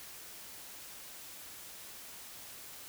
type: silence
effects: white hiss -49 dBFS RMS until 2.88 s